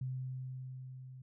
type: tone with level ramp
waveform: sine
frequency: 129.3 Hz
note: C3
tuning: 20 cents flat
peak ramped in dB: -35 to -48 dBFS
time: 0.01-1.22 s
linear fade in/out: 5 ms
effects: none